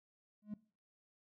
triangle tone with exponential growth, 210 Hz, G#3, 19 cents sharp, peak -34 dBFS, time 0.42-0.54 s, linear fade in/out 5 ms, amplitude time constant 26 ms, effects noise-tail reverb RT60 0.4 s tail -22 dB re dry + tanh soft clip ceiling -34 dBFS

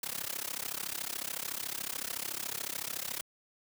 white noise with amplitude modulation, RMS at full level -34 dBFS, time 0.03-3.21 s, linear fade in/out 2 ms, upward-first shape sine, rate 33.8 Hz, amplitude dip 95%, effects high-pass 100 Hz 12 dB/octave

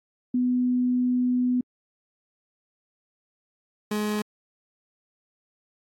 sine / 30% pulse tone pair in turn, 249 / 210.6 Hz, B3 / G#3, +14 / +24 cents, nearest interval minor third, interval 290 cents, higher first, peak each -20 / -22 dBFS, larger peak first, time 0.34-1.61 / 3.91-4.22 s, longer first, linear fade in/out 5 ms, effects AAC 48 kbps

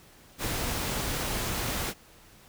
pink noise, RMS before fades -31 dBFS, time 0.38-1.94 s, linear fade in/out 50 ms, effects pink hiss -55 dBFS RMS until 2.48 s

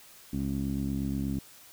15% pulse tone with low-pass filter, 68.4 Hz, C#2, 23 cents flat, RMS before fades -31 dBFS, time 0.33-1.39 s, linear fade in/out 5 ms, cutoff 260 Hz, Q 2.9, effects white hiss -53 dBFS RMS until 1.72 s

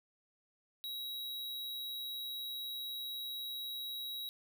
square tone, 3856 Hz, B7, 42 cents flat, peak -40 dBFS, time 0.84-4.29 s, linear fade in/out 0 ms, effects none

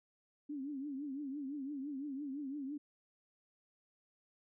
sine tone with vibrato, 280.3 Hz, C#4, 19 cents sharp, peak -39 dBFS, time 0.49-2.78 s, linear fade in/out 10 ms, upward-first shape triangle, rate 5.9 Hz, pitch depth 140 cents each way, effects none

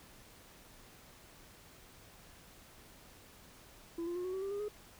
sine tone with pitch steps, 336.4 / 347.1 / 358.1 / 369.4 / 381.1 / 393.2 / 405.6 / 418.5 Hz, E4 / F4 / F4 / F#4 / G4 / G4 / G#4 / G#4, +35 / -11 / +43 / -3 / -49 / +5 / -41 / +13 cents, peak -33 dBFS, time 3.98-4.684 s, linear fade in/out 5 ms, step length 88 ms, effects tanh soft clip ceiling -35 dBFS + pink hiss -58 dBFS RMS until 4.99 s

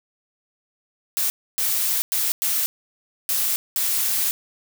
blue noise bursts at uneven times, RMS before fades -22 dBFS, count 6, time 1.17-1.3 / 1.58-2.02 / 2.12-2.32 / 2.42-2.66 / 3.29-3.56 / 3.76-4.31 s, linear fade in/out 0 ms, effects none

